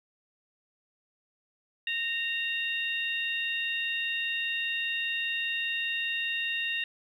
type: harmonic tone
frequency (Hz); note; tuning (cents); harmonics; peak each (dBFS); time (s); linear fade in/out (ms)
925; A#5; -14; 2 / 3 / 4; -33 / -31 / -36; 1.87-6.84; 2
effects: 10-bit